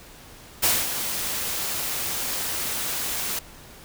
white noise with ADSR envelope, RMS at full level -19 dBFS, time 0.62-3.39 s, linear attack 20 ms, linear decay 220 ms, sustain -9 dB, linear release 3 ms, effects pink hiss -46 dBFS RMS until 3.84 s

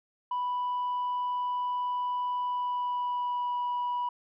sine tone with pitch glide, 987.8 to 978.1 Hz, B5 to B5, 0 to -17 cents, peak -26 dBFS, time 0.31-4.09 s, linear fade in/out 5 ms, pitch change -17 cents, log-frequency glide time 2.45-3.55 s, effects tanh soft clip ceiling -26 dBFS

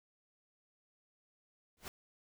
pink noise with exponential growth, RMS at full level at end -40 dBFS, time 1.77-1.88 s, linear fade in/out 1 ms, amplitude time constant 23 ms, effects none

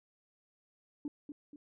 sine tone with echo, 292 Hz, D4, 10 cents flat, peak -34 dBFS, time 1.05-1.08 s, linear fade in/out 2 ms, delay 240 ms, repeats 2, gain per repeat -7 dB, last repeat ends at 1.56 s, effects tanh soft clip ceiling -31 dBFS

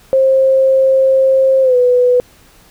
sine tone with pitch glide, 531 to 495.4 Hz, C5 to B4, +25 to +5 cents, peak -7 dBFS, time 0.13-2.2 s, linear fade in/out 0 ms, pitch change -120 cents, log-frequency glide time 1.62-1.76 s, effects pink hiss -46 dBFS RMS until 2.7 s

